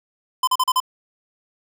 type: tone bursts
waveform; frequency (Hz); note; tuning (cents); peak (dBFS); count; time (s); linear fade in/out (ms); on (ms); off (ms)
square; 1024; C6; -38; -16; 5; 0.43-0.802; 5; 44; 38
effects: none